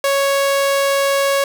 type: tone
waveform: sawtooth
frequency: 554.4 Hz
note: C#5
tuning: in tune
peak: -10 dBFS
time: 0.04-1.44 s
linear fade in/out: 2 ms
effects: none